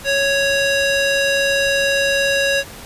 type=tone with band-pass filter; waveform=square; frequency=554.4 Hz; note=C#5; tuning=in tune; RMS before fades=-17 dBFS; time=0.04-2.64 s; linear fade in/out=50 ms; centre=2900 Hz; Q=0.62; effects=pink hiss -36 dBFS RMS until 2.85 s + resampled to 32000 Hz